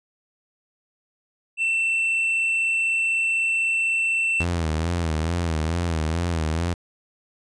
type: tone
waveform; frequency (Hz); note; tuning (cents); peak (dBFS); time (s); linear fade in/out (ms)
triangle; 2684; E7; +31; -18; 1.57-4.45; 50
type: tone with vibrato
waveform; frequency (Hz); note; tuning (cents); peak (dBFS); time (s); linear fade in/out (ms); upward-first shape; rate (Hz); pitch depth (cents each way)
sawtooth; 82.41; E2; 0; -18; 4.4-6.74; 5; sine; 2.3; 100
effects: resampled to 22050 Hz